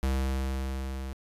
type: tone with level ramp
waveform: square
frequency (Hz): 66.3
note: C2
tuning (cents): +23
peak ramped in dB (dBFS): -25 to -35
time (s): 0.03-1.13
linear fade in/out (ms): 0
effects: resampled to 32000 Hz